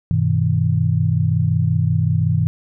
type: chord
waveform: sine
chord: G augmented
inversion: none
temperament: equal with one note detuned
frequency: 98 / 123.47 / 159.11 Hz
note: G2 / B2 / D#3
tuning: 0 / 0 / +39 cents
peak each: -19 / -19 / -18 dBFS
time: 0.11-2.47 s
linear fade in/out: 0 ms
effects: none